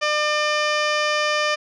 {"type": "tone with low-pass filter", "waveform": "15% pulse", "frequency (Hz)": 600, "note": "D5", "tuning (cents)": 37, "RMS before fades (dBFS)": -21, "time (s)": [0.01, 1.56], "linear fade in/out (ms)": 20, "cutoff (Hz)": 4400, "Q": 2.7, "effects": []}